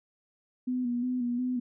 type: tone with vibrato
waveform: sine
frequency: 246.6 Hz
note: B3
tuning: 2 cents flat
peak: -27 dBFS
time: 0.67-1.6 s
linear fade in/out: 10 ms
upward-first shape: square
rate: 2.8 Hz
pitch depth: 36 cents each way
effects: none